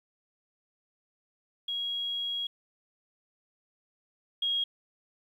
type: tone pair in turn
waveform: sine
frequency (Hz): 3300 / 3279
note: G#7 / G#7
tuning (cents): -12 / -23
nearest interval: unison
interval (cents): 11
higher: first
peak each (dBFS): -30 / -26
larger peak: second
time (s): 1.68-2.47 / 4.42-4.64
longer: first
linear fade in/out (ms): 5
effects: 10-bit